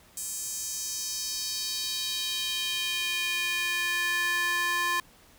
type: tone with high-pass filter sweep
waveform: square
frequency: 349.2 Hz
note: F4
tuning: in tune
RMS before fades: -30 dBFS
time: 0.17-5 s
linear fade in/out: 2 ms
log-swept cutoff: 7900 to 1300 Hz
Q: 2.5
effects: pink hiss -57 dBFS RMS until 5.38 s